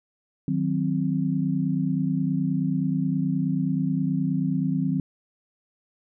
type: chord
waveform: sine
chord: C diminished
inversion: first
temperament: equal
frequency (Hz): 155.56 / 185 / 261.6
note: Eb3 / Gb3 / C4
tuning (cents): 0 / 0 / 0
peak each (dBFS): -26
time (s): 0.48-5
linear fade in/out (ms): 2
effects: none